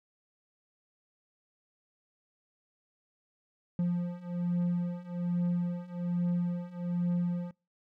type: beating tone pair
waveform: triangle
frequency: 174.61 / 175.81 Hz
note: F3 / F3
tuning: 0 / +12 cents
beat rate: 1.2 Hz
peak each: -31 / -29 dBFS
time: 3.79-7.51 s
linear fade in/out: 2 ms
effects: noise-tail reverb RT60 0.3 s tail -26 dB re dry